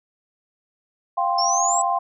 sine chord, F suspended second, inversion none, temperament just, 698.5 / 785.8 / 1047.7 Hz, F5 / G5 / C6, 0 / +4 / +2 cents, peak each -23 dBFS, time 1.17-1.99 s, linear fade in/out 10 ms
sine exponential sweep, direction up, 5270 to 7902 Hz, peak -21 dBFS, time 1.38-1.82 s, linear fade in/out 5 ms
effects none

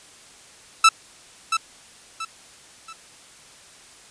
sawtooth tone with echo, 1318.5 Hz, E6, in tune, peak -6 dBFS, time 0.84-0.89 s, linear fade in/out 5 ms, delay 680 ms, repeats 3, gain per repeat -9 dB, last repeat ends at 2.93 s, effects white hiss -48 dBFS RMS until 4.1 s + resampled to 22050 Hz

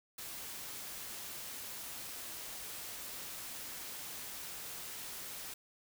white noise, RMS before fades -45 dBFS, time 0.18-5.54 s, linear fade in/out 5 ms, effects none

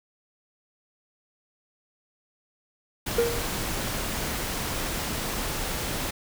pink noise, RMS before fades -30 dBFS, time 3.06-6.11 s, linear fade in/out 10 ms
triangle tone with exponential decay, 469.7 Hz, A#4, 13 cents sharp, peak -15 dBFS, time 3.18-3.58 s, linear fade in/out 5 ms, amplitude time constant 85 ms
effects none

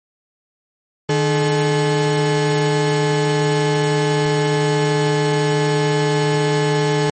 35% pulse tone pair together, 151.9 / 429.6 Hz, D#3 / A4, -41 / -41 cents, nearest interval octave + tritone, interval 1800 cents, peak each -16 dBFS, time 1.09-7.1 s, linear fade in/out 2 ms, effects MP3 32 kbps

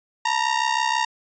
sawtooth ring-modulated tone, 928 Hz, A#5, 8 cents flat, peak -13 dBFS, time 0.25-1.05 s, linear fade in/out 5 ms, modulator 33.1 Hz, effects resampled to 16000 Hz

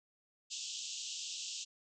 white band-pass noise, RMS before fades -43 dBFS, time 0.5-1.65 s, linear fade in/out 20 ms, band 2700 to 7600 Hz, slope 96 dB/octave, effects none

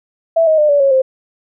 sine tone with pitch steps, 659.3 / 629.9 / 601.8 / 574.9 / 549.3 / 524.8 Hz, E5 / D#5 / D5 / D5 / C#5 / C5, 0 / +21 / +42 / -37 / -16 / +5 cents, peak -8 dBFS, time 0.36-1.02 s, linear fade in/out 10 ms, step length 110 ms, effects none

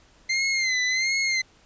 sawtooth tone with vibrato, 2080 Hz, C7, 11 cents flat, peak -18 dBFS, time 0.29-1.42 s, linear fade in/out 10 ms, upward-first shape sine, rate 1.4 Hz, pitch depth 73 cents each way, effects pink hiss -57 dBFS RMS until 1.65 s + resampled to 16000 Hz

